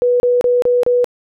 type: tone bursts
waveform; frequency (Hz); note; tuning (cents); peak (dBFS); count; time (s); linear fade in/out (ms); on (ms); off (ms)
sine; 490; B4; -14; -10; 5; 0.02-1.044; 0; 180; 31
effects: none